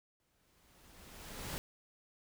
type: noise with exponential growth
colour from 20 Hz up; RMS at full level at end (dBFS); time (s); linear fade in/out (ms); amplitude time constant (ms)
pink; -40; 0.2-1.58; 0; 300
effects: none